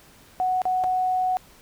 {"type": "tone with dropouts", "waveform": "sine", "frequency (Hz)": 740, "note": "F#5", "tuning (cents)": 0, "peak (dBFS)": -20, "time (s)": [0.4, 1.37], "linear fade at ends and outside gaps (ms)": 0, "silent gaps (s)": [[0.618, 0.654], [0.838, 0.842]], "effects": ["pink hiss -52 dBFS RMS until 1.61 s"]}